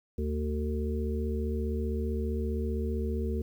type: harmonic tone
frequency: 75.3 Hz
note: D2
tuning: 44 cents sharp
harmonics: 1 / 3 / 5 / 6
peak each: -30 / -35 / -37 / -38 dBFS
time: 0.18-3.42 s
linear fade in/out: 5 ms
effects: 10-bit